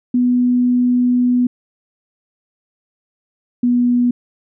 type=tone pair in turn; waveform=sine; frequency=246.9 / 243.9 Hz; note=B3 / B3; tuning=0 / -21 cents; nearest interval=unison; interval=21 cents; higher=first; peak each=-11 dBFS; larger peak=neither; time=0.14-1.47 / 3.63-4.11 s; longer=first; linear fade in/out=5 ms; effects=none